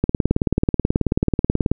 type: click train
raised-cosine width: 3 ms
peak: -3 dBFS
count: 32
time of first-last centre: 0.04-1.716 s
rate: 18.5 Hz
effects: none